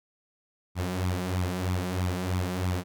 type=tone with flanger; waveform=sawtooth; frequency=91.1 Hz; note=F#2; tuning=26 cents flat; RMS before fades=-29 dBFS; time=0.75-2.84 s; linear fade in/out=50 ms; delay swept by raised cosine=0.84 to 5.24 ms; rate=3.1 Hz; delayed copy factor=+0.65; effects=none